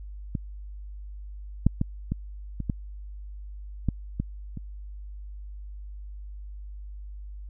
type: clicks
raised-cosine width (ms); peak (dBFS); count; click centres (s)
5; -15 / -6 / -11 / -14 / -19 / -13 / -11 / -14 / -22; 9; 0.352 / 1.666 / 1.814 / 2.12 / 2.603 / 2.698 / 3.887 / 4.2 / 4.573
effects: added 50 Hz sine -37 dBFS peak until 7.49 s